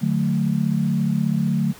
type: tone cluster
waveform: sine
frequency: 148.4 / 183.4 / 220 Hz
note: D3 / F#3 / A3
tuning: +18 / -15 / 0 cents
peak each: -22 dBFS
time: 0.01-1.73 s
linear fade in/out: 20 ms
effects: pink hiss -44 dBFS RMS until 1.79 s + high-pass 80 Hz 12 dB/octave